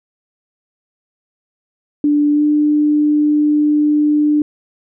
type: tone with pitch glide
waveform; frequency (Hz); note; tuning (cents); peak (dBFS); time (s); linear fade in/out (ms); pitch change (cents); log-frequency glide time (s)
sine; 293.7 to 298.3; D4 to D4; 0 to +27; -10; 2.04-4.42; 2; +27; 2.32-2.43
effects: none